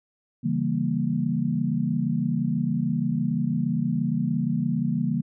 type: chord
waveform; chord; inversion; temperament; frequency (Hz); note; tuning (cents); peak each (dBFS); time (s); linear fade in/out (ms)
sine; C# diminished seventh; none; equal; 138.59 / 164.81 / 196 / 233.1; C#3 / E3 / G3 / Bb3; 0 / 0 / 0 / 0; -29 / -27 / -29 / -26; 0.43-5.22; 20
effects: none